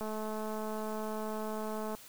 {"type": "click train", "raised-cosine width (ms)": 1, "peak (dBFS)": -26, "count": 420, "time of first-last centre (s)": [0.01, 1.95], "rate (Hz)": 216, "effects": ["white hiss -53 dBFS RMS until 2.08 s"]}